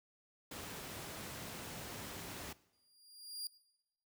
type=noise; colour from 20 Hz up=pink; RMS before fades=-46 dBFS; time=0.51-2.53 s; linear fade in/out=5 ms
type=tone with exponential growth; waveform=sawtooth; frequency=4808 Hz; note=D8; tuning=40 cents sharp; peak=-35 dBFS; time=2.73-3.47 s; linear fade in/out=1 ms; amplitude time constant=160 ms
effects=noise-tail reverb RT60 0.9 s tail -20 dB re dry + high-pass 80 Hz 12 dB/octave